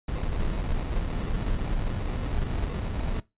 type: noise with sample-and-hold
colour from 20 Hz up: brown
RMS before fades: -28 dBFS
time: 0.08-3.2 s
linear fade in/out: 2 ms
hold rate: 1575 Hz
effects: noise-tail reverb RT60 0.2 s tail -19 dB re dry + resampled to 8000 Hz